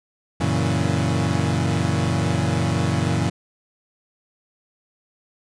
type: chord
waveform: 30% pulse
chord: F# dominant seventh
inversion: none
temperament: equal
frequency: 92.5 / 116.54 / 138.59 / 164.81 Hz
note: F#2 / A#2 / C#3 / E3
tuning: 0 / 0 / 0 / 0 cents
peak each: -22 dBFS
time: 0.4-3.3 s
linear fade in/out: 10 ms
effects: resampled to 22050 Hz